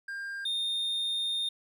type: tone pair in turn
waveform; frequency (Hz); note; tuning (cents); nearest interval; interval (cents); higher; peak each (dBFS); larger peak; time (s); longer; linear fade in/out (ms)
triangle; 1600 / 3654; G6 / A#7; +35 / -35; octave + major second; 1430; second; -33 / -27; second; 0.08-0.45 / 0.45-1.49; second; 5
effects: none